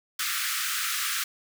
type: high-pass noise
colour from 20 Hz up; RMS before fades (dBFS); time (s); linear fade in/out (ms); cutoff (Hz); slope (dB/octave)
pink; -29; 0.19-1.24; 5; 1200; 96
effects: none